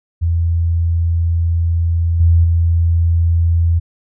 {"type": "tone with level steps", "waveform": "sine", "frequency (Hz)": 84, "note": "E2", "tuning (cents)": 33, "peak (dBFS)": [-12, -7, -10], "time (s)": [0.21, 3.8], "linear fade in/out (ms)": 20, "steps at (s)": [2.2, 2.44], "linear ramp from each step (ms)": 5, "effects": []}